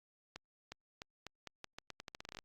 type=accelerating click train; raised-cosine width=0.2 ms; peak=-28 dBFS; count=18; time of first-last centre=0.36-2.388 s; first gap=360 ms; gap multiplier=0.83; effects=Opus 48 kbps